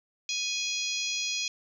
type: harmonic tone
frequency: 830.6 Hz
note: G#5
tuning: in tune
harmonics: 3 / 4 / 5 / 6 / 7 / 8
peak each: -34 / -35 / -36 / -37 / -37 / -38 dBFS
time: 0.29-1.48 s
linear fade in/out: 2 ms
effects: 10-bit